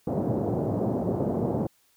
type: band-pass noise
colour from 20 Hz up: pink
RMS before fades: -27 dBFS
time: 0.07-1.67 s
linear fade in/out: 5 ms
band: 110 to 670 Hz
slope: 24 dB/octave
effects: white hiss -65 dBFS RMS until 1.96 s